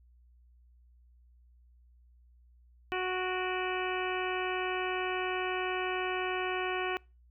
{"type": "harmonic tone with a mistuned harmonic", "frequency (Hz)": 368.6, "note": "F#4", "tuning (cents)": -7, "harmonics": [1, 2, 3, 4, 5, 6, 7, 8], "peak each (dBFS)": [-34, -37, -39, -40, -41, -42, -42, -43], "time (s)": [2.92, 6.97], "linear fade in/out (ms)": 0, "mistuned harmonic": 6, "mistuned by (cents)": 92, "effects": ["noise-tail reverb RT60 0.3 s tail -26 dB re dry", "added 60 Hz sine -58 dBFS peak until 7.3 s"]}